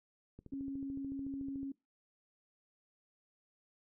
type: click train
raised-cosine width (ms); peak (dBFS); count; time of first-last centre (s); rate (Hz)
3; -38; 18; 0.39-1.631; 13.7
type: tone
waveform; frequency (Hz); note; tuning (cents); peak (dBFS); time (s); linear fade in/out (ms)
sine; 273.9; C#4; -21; -38; 0.52-1.72; 5
effects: noise-tail reverb RT60 0.2 s tail -21 dB re dry